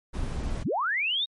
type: noise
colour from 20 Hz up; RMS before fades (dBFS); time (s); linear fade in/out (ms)
brown; -30; 0.13-0.64; 20
type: linear sweep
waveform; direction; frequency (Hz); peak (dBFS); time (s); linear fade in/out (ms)
sine; up; 47.86 to 3800; -24; 0.64-1.26; 20
effects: MP3 48 kbps